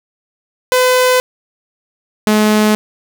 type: tone pair in turn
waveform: sawtooth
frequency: 506 / 213.2 Hz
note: B4 / G#3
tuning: +42 / +46 cents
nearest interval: octave + minor third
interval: 1496 cents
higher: first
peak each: -5 dBFS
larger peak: neither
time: 0.72-1.2 / 2.27-2.75 s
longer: neither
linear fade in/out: 0 ms
effects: none